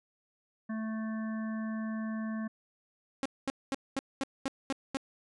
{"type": "harmonic tone", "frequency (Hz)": 220, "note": "A3", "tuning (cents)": 0, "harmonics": [1, 3, 5, 7, 8], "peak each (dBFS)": [-33, -47, -48, -52, -49], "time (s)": [0.69, 2.48], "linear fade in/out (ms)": 10}
{"type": "tone bursts", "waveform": "sawtooth", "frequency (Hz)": 270.5, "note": "C#4", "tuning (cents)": -42, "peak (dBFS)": -26, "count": 8, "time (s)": [3.23, 4.97], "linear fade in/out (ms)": 0, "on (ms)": 25, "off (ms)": 220}
{"effects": ["resampled to 22050 Hz"]}